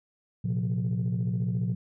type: chord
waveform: sine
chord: Bb suspended second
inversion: none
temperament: equal with one note detuned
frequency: 116.54 / 130.81 / 177.67 Hz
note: Bb2 / C3 / F3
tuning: 0 / 0 / +30 cents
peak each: -27 / -30 / -28 dBFS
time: 0.44-1.75 s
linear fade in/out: 10 ms
effects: tanh soft clip ceiling -21 dBFS